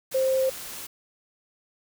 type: tone in noise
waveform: sine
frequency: 526 Hz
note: C5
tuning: 9 cents sharp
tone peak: -20 dBFS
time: 0.14-0.5 s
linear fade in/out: 10 ms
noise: white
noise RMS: -38 dBFS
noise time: 0.11-0.87 s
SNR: +15 dB
effects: none